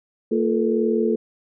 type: tone cluster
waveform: sine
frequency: 227.4 / 347.4 / 432.2 / 473.6 Hz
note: A#3 / F4 / A4 / A#4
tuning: -43 / -9 / -31 / +27 cents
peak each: -22 / -24 / -21 / -28 dBFS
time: 0.31-1.16 s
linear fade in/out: 10 ms
effects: none